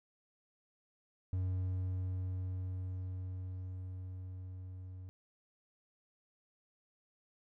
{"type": "tone with level ramp", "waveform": "triangle", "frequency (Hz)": 92.5, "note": "F#2", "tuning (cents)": 0, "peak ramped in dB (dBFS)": [-30, -43], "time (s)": [1.33, 5.09], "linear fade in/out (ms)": 0, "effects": []}